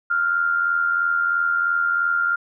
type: tone with amplitude modulation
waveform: sine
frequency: 1396.9 Hz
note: F6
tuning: in tune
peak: -15 dBFS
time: 0.1-2.36 s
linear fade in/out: 10 ms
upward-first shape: sine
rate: 83 Hz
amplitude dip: 55%
effects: none